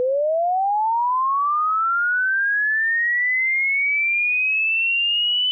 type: linear sweep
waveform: sine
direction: up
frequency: 490 to 3015 Hz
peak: -17 dBFS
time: 0-5.51 s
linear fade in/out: 0 ms
effects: none